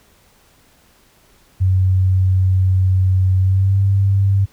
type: tone with pitch glide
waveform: sine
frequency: 93.6 to 98.2 Hz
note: F#2 to G2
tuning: +20 to +4 cents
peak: -11 dBFS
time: 1.6-4.46 s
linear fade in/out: 20 ms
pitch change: +84 cents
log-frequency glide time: 3.38-3.8 s
effects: pink hiss -53 dBFS RMS until 4.52 s